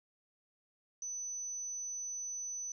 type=tone; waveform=sine; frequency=6000 Hz; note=F#8; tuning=23 cents sharp; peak=-38 dBFS; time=1.02-2.72 s; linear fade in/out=2 ms; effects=none